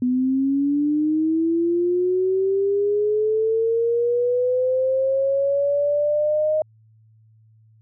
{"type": "linear sweep", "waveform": "sine", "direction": "up", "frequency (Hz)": [246.9, 622.3], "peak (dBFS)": -17, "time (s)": [0.02, 6.62], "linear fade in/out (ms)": 2, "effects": ["added 110 Hz sine -51 dBFS peak until 7.81 s"]}